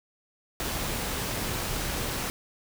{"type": "noise", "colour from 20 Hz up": "pink", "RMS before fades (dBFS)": -31, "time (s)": [0.6, 2.3], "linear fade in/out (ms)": 0, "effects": []}